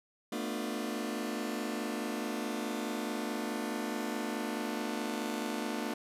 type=chord; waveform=sawtooth; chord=B half-diminished seventh; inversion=third; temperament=just; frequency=222.2 / 246.9 / 296.3 / 355.6 Hz; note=A3 / B3 / D4 / F4; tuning=+17 / 0 / +15 / +31 cents; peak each=-34 / -36 / -35 / -38 dBFS; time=0.32-5.94 s; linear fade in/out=5 ms; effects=resampled to 32000 Hz